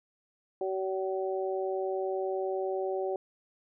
harmonic tone, 190 Hz, F#3, 46 cents sharp, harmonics 2 / 3 / 4, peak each -31 / -35 / -37 dBFS, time 0.61-3.16 s, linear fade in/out 2 ms, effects none

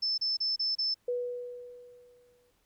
sine tone bursts, 5274 Hz, E8, in tune, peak -27 dBFS, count 5, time 0.02-0.944 s, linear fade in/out 10 ms, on 160 ms, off 31 ms
sine tone with exponential decay, 489.8 Hz, B4, 14 cents flat, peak -27 dBFS, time 1.08-2.51 s, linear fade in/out 5 ms, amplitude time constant 310 ms
effects pink hiss -72 dBFS RMS until 2.65 s

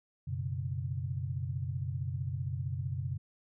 sine chord, F# suspended fourth, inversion none, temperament just, 92.5 / 123.33 / 138.75 Hz, F#2 / B2 / C#3, 0 / -2 / +2 cents, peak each -37 / -37 / -37 dBFS, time 0.27-3.18 s, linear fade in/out 10 ms, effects none

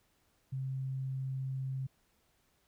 sine tone, 132.7 Hz, C3, 25 cents sharp, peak -34 dBFS, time 0.52-1.87 s, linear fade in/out 10 ms, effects pink hiss -73 dBFS RMS until 2.67 s

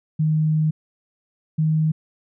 sine tone pair in turn, 155.56 / 156.73 Hz, D#3 / D#3, 0 / +13 cents, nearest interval unison, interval 13 cents, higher second, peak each -16 dBFS, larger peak neither, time 0.19-0.71 / 1.58-1.92 s, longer first, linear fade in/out 10 ms, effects none

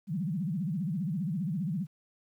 sine tone with vibrato, 173.4 Hz, F3, 12 cents flat, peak -29 dBFS, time 0.07-1.87 s, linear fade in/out 50 ms, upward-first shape sine, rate 15 Hz, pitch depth 290 cents each way, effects 11-bit

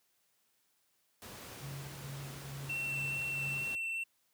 pink noise, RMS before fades -48 dBFS, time 1.22-3.75 s, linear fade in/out 0 ms
sine tone with tremolo, 138.59 Hz, C#3, in tune, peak -40 dBFS, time 1.62-3.65 s, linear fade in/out 5 ms, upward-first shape sine, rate 2.3 Hz, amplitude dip 60%
triangle tone with vibrato, 2700 Hz, E7, 41 cents sharp, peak -33 dBFS, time 2.69-4.04 s, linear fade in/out 10 ms, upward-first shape sine, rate 2.3 Hz, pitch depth 8 cents each way
effects white hiss -75 dBFS RMS until 4.33 s + high-pass 80 Hz 12 dB/octave

